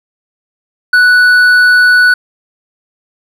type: tone with hard clipping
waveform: triangle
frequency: 1480 Hz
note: F#6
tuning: in tune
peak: -5 dBFS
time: 0.93-2.14 s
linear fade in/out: 5 ms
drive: 8 dB
effects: none